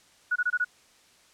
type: tone bursts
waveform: sine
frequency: 1464 Hz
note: F#6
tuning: 19 cents flat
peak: -22 dBFS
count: 5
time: 0.31-0.647 s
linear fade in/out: 10 ms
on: 49 ms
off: 23 ms
effects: white hiss -59 dBFS RMS until 1.33 s + low-pass 8000 Hz 12 dB/octave